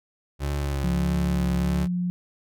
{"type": "tone with vibrato", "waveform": "30% pulse", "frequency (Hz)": 70.1, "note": "C#2", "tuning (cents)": 20, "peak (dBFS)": -22, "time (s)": [0.39, 1.88], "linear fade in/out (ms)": 50, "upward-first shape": "triangle", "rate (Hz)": 1.6, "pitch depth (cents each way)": 47}
{"type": "tone with pitch glide", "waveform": "sine", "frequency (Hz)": [176.5, 178.24], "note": ["F3", "F3"], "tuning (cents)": [19, 36], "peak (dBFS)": -23, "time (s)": [0.84, 2.1], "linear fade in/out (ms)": 0, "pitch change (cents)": 17, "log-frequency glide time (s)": [1.14, 1.32]}
{"effects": []}